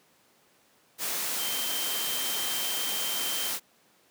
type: tone in noise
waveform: sine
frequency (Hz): 3136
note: G7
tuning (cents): 0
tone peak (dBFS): -34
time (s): 1.37-3.52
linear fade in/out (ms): 50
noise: white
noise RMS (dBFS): -31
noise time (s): 0.98-3.6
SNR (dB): -6
effects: pink hiss -63 dBFS RMS until 4.1 s + high-pass 200 Hz 12 dB/octave